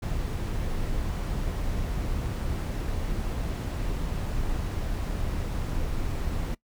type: noise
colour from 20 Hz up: brown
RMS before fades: -29 dBFS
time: 0.02-6.55 s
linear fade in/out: 10 ms
effects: noise-tail reverb RT60 0.1 s tail -21 dB re dry